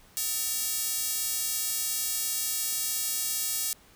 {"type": "tone with high-pass filter", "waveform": "square", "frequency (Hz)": 254.3, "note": "C4", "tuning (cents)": -49, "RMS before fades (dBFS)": -30, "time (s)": [0.17, 3.73], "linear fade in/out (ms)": 0, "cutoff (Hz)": 7300, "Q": 0.75, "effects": ["pink hiss -57 dBFS RMS until 3.95 s"]}